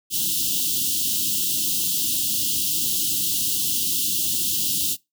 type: band-stop noise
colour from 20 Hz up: white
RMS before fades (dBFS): -23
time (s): 0.1-4.97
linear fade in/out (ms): 50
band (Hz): 350 to 2800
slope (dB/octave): 96
effects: noise-tail reverb RT60 0.2 s tail -22 dB re dry + high-pass 100 Hz 12 dB/octave